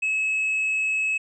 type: tone with hard clipping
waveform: sine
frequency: 2580 Hz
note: E7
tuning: 38 cents flat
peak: -22 dBFS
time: 0.02-1.18 s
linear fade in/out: 10 ms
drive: 2 dB
effects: resampled to 22050 Hz